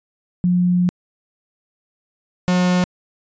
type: tone pair in turn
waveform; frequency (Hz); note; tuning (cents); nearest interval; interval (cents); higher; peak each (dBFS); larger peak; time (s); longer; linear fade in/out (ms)
sine / 45% pulse; 178.5 / 180.37; F3 / F#3; +38 / -44; unison; 18; second; -13 / -14; first; 0.44-0.89 / 2.48-2.84; first; 0
effects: resampled to 16000 Hz